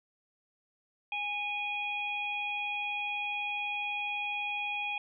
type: harmonic tone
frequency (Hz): 824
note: G#5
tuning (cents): -14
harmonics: 1 / 3 / 4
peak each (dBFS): -38 / -33 / -43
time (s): 1.12-4.98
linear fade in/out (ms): 2
effects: none